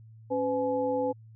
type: tone cluster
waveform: sine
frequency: 275.1 / 505 / 848 Hz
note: C#4 / B4 / G#5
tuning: -13 / +39 / +36 cents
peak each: -32 / -27 / -33 dBFS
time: 0.3-1.13 s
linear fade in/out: 20 ms
effects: added 111 Hz sine -48 dBFS peak until 1.35 s